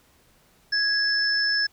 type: tone pair together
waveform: sine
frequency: 1661.2 / 5268 Hz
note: G#6 / E8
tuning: 0 / -2 cents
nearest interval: octave + minor sixth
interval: 1998 cents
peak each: -23 dBFS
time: 0.72-1.67 s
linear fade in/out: 10 ms
effects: pink hiss -60 dBFS RMS until 1.72 s